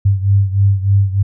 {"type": "beating tone pair", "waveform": "sine", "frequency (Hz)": [98, 101.3], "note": ["G2", "G#2"], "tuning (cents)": [0, -43], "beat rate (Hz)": 3.3, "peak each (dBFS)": [-11, -15], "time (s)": [0.05, 1.23], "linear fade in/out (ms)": 10, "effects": []}